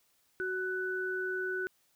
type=tone pair together; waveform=sine; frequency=372.5 / 1490 Hz; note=F#4 / F#6; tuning=+12 / +12 cents; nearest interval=2 octaves; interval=2400 cents; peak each=-35 / -34 dBFS; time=0.4-1.67 s; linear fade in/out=0 ms; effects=white hiss -71 dBFS RMS until 1.95 s

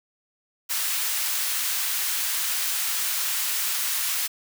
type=high-pass noise; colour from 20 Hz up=white; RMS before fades=-26 dBFS; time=0.69-4.28 s; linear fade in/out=20 ms; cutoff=1200 Hz; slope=12 dB/octave; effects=none

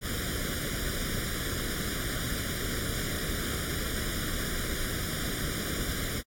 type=noise with comb filter; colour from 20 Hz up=pink; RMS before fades=-32 dBFS; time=0.01-6.23 s; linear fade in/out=50 ms; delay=0.57 ms; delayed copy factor=+0.9; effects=AAC 64 kbps

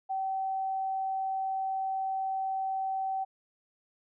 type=tone; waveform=sine; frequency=768 Hz; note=G5; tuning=36 cents flat; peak=-29 dBFS; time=0.09-3.25 s; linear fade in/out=20 ms; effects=none

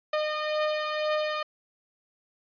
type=beating tone pair; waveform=sawtooth; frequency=610 / 612 Hz; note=D#5 / D#5; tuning=-34 / -29 cents; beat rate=2 Hz; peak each=-23 / -29 dBFS; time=0.13-1.43 s; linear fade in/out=5 ms; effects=resampled to 11025 Hz

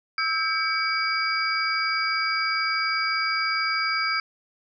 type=tone cluster; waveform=sine; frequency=1303 / 1592 / 2276 / 4819 Hz; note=E6 / G6 / C#7 / D8; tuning=-20 / +26 / +45 / +44 cents; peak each=-27 / -30 / -27 / -28 dBFS; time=0.18-4.2 s; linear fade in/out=2 ms; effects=none

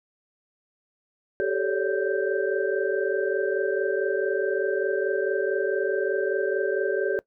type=tone cluster; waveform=sine; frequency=387.2 / 431.9 / 552 / 576 / 1566 Hz; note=G4 / A4 / C#5 / D5 / G6; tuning=-21 / -32 / -7 / -34 / -2 cents; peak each=-26 / -27 / -31 / -31 / -32 dBFS; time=1.4-7.19 s; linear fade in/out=0 ms; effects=noise-tail reverb RT60 0.1 s tail -21 dB re dry

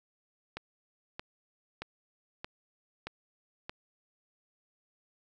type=click train; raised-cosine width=0.3 ms; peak=-22 dBFS; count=6; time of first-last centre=0.57-3.695 s; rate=1.6 Hz; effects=none

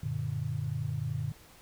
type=chord; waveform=sine; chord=Gb augmented; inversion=none; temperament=equal with one note detuned; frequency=93.47 / 116.54 / 146.83 Hz; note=Gb2 / Bb2 / D3; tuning=+18 / 0 / 0 cents; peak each=-38 / -34 / -34 dBFS; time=0.03-1.32 s; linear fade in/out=5 ms; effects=pink hiss -56 dBFS RMS until 1.61 s

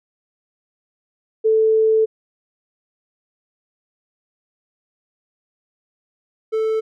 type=tone pair in turn; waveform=sine / triangle; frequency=440 / 440 Hz; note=A4 / A4; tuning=0 / 0 cents; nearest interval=unison; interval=0 cents; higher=neither; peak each=-12 / -15 dBFS; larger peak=first; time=1.44-2.06 / 6.52-6.81 s; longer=first; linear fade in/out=20 ms; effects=none

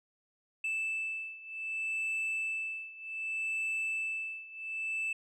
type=beating tone pair; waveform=sine; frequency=2637 / 2637.65 Hz; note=E7 / E7; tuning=0 / 0 cents; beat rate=0.65 Hz; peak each=-33 / -35 dBFS; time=0.64-5.13 s; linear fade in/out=5 ms; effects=tanh soft clip ceiling -30 dBFS

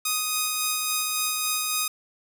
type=tone with tremolo; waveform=5% pulse; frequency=1247 Hz; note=D#6; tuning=3 cents sharp; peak=-11 dBFS; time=0.05-1.88 s; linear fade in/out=5 ms; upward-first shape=sine; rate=3.6 Hz; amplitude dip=25%; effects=none

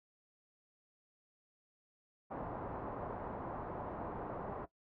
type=low-pass noise; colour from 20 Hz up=white; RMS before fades=-43 dBFS; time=2.3-4.66 s; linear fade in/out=20 ms; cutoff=1000 Hz; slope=24 dB/octave; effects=noise-tail reverb RT60 0.1 s tail -17 dB re dry

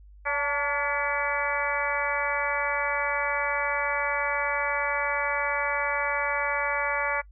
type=harmonic tone with a mistuned harmonic; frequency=285.7 Hz; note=D4; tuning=48 cents flat; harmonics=2 / 3 / 4 / 5 / 6 / 7 / 8; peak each=-32 / -32 / -32 / -32 / -32 / -32 / -32 dBFS; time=0.25-7.22 s; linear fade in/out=20 ms; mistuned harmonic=3; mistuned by=+53 cents; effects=noise-tail reverb RT60 0.1 s tail -23 dB re dry + added 50 Hz sine -47 dBFS peak until 7.31 s

